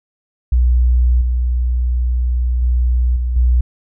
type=tone with level steps; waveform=sine; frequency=61.2 Hz; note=B1; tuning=15 cents flat; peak=-9 / -13 / -11 / -15 / -9 dBFS; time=0.52-3.61 s; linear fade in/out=5 ms; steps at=1.21 / 2.62 / 3.16 / 3.36 s; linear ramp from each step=5 ms; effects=none